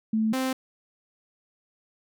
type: tone pair in turn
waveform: sine / sawtooth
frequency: 219.5 / 261 Hz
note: A3 / C4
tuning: -4 / -4 cents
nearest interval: minor third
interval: 300 cents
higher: second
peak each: -21 dBFS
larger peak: neither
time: 0.13-0.33 / 0.33-0.53 s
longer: neither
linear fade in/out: 5 ms
effects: none